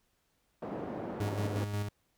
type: band-pass noise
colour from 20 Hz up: pink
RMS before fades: -39 dBFS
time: 0.62-1.64 s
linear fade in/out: 5 ms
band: 210 to 680 Hz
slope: 12 dB/octave
type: tone with tremolo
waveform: 40% pulse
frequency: 102.9 Hz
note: G#2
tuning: 16 cents flat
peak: -30 dBFS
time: 1.2-1.89 s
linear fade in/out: 5 ms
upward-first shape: square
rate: 5.6 Hz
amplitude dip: 40%
effects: pink hiss -75 dBFS RMS until 2.17 s